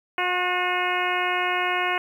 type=harmonic tone with a mistuned harmonic; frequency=360 Hz; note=F#4; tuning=47 cents flat; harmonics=1 / 2 / 3 / 4 / 5 / 6 / 7 / 8; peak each=-31 / -28 / -28 / -30 / -31 / -29 / -31 / -33 dBFS; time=0.18-1.98 s; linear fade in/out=2 ms; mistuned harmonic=4; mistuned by=+22 cents; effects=9-bit